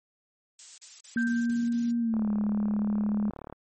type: noise bursts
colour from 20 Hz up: violet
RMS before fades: -38 dBFS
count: 6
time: 0.59-1.91 s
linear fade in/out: 2 ms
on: 190 ms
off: 36 ms
type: tone with pitch glide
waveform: sine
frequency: 236 to 209 Hz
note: A#3 to G#3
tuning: +22 to +11 cents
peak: -24 dBFS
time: 1.16-3.3 s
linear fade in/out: 2 ms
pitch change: -211 cents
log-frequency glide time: 1.99-2.3 s
type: tone with exponential decay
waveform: sine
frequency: 1568 Hz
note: G6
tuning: in tune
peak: -28 dBFS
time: 1.17-2.14 s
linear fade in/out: 2 ms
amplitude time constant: 210 ms
type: click train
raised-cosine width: 1 ms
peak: -26 dBFS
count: 52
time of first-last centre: 2.14-3.526 s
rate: 36.8 Hz
effects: MP3 32 kbps